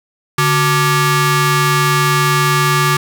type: ring-modulated tone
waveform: sawtooth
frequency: 515 Hz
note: C5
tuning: 28 cents flat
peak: -4 dBFS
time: 0.38-2.97 s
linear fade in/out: 5 ms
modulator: 660 Hz
effects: none